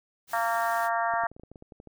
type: noise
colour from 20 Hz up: white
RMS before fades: -44 dBFS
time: 0.27-0.9 s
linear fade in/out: 50 ms
type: harmonic tone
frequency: 230 Hz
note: A#3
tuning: 23 cents flat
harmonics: 3 / 4 / 5 / 6 / 7 / 8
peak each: -28 / -30 / -32 / -34 / -35 / -36 dBFS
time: 0.33-1.27 s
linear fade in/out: 5 ms
type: clicks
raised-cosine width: 2 ms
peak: -33 dBFS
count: 12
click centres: 1.138 / 1.237 / 1.316 / 1.365 / 1.397 / 1.435 / 1.516 / 1.558 / 1.624 / 1.722 / 1.801 / 1.873 s
effects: none